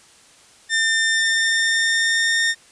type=tone with pitch glide; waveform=sawtooth; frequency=1800 to 1827.2 Hz; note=A6 to A#6; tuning=+39 to -35 cents; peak=-13 dBFS; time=0.69-2.55 s; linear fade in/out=50 ms; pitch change=+26 cents; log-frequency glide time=1.12-2.42 s; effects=white hiss -50 dBFS RMS until 2.71 s + resampled to 22050 Hz